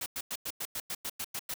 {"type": "noise bursts", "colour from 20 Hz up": "white", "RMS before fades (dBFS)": -36, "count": 11, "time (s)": [0.01, 1.541], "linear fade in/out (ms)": 5, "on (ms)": 51, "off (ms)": 97, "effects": []}